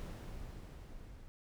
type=noise with level ramp; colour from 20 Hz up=brown; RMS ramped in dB=-42 to -54 dBFS; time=0-1.28 s; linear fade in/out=0 ms; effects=none